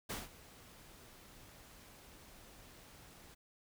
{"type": "noise with ADSR envelope", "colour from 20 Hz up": "pink", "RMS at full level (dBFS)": -40, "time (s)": [0.09, 3.35], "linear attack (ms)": 13, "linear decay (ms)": 180, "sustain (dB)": -18, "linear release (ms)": 14, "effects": []}